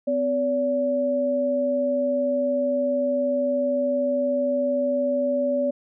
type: tone pair together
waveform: sine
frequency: 254.8 / 572 Hz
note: C4 / D5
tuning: -46 / -46 cents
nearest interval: octave + major second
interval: 1400 cents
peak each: -26 / -21 dBFS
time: 0.07-5.71 s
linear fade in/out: 10 ms
effects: none